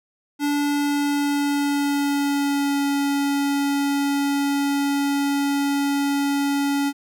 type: tone with pitch glide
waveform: square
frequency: 289.6 to 281.8 Hz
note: D4 to C#4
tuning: -24 to +29 cents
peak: -20 dBFS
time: 0.39-6.93 s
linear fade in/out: 50 ms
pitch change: -47 cents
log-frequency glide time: 0.49-2.82 s
effects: none